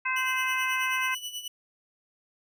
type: harmonic tone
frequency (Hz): 517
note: C5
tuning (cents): -21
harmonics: 2 / 3 / 4 / 5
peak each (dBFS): -31 / -31 / -31 / -31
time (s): 0.05-1.15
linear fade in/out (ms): 10
type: tone with tremolo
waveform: sawtooth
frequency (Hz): 2960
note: F#7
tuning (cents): 0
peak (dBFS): -29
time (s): 0.16-1.48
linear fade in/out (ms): 5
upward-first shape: sine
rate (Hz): 9.3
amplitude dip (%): 70
effects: none